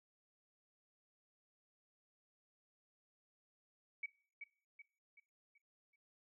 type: tone with echo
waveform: sine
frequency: 2266 Hz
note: C#7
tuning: 37 cents sharp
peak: -39 dBFS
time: 4.03-4.06 s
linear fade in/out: 5 ms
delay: 380 ms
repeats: 5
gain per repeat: -7 dB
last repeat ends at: 5.96 s
effects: noise-tail reverb RT60 0.5 s tail -20 dB re dry